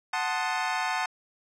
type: chord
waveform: 25% pulse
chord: F# diminished seventh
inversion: none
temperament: equal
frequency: 740 / 880 / 1046.5 / 1244.5 Hz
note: F#5 / A5 / C6 / Eb6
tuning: 0 / 0 / 0 / 0 cents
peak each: -27 / -27 / -30 / -32 dBFS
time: 0.13-1.06 s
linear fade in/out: 5 ms
effects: low-pass 6000 Hz 12 dB/octave